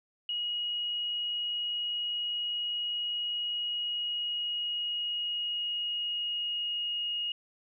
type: tone with pitch glide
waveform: sine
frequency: 2895 to 2870 Hz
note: F#7 to F7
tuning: -38 to +47 cents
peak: -30 dBFS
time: 0.29-7.32 s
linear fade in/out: 2 ms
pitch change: -15 cents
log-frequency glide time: 3.5-7.15 s
effects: none